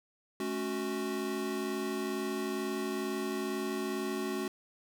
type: chord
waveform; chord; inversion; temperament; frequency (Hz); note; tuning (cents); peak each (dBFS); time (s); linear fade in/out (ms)
square; F# minor; first; equal with one note detuned; 215 / 277.2 / 370; A3 / C#4 / F#4; -40 / 0 / 0; -39 / -39 / -36; 0.4-4.48; 2
effects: none